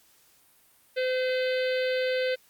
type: harmonic tone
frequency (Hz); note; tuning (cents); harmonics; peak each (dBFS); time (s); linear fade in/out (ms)
512; C5; -38; 1 / 3 / 4 / 5 / 6 / 7 / 8 / 9; -25 / -35 / -37 / -39 / -41 / -42 / -43 / -44; 0.96-2.36; 20
effects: white hiss -61 dBFS RMS until 2.49 s + Opus 48 kbps